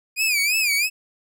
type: tone with vibrato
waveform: sawtooth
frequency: 2423 Hz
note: D#7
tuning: 47 cents flat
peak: -15 dBFS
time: 0.16-0.9 s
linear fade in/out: 50 ms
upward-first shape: sine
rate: 3 Hz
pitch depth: 140 cents each way
effects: none